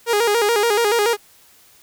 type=tone with vibrato; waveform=sawtooth; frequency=440 Hz; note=A4; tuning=in tune; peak=-11 dBFS; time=0.06-1.17 s; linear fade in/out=50 ms; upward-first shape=square; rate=7 Hz; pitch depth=110 cents each way; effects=white hiss -51 dBFS RMS until 1.82 s